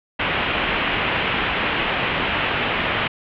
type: low-pass noise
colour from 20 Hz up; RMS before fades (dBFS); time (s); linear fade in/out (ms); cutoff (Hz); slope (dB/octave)
white; -22; 0.19-3.08; 10; 3100; 48
effects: none